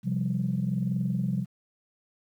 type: chord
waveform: sine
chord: C suspended fourth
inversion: none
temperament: equal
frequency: 130.81 / 174.61 / 196 Hz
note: C3 / F3 / G3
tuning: 0 / 0 / 0 cents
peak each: -29 dBFS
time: 0.03-1.46 s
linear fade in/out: 50 ms
effects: tanh soft clip ceiling -17 dBFS + 10-bit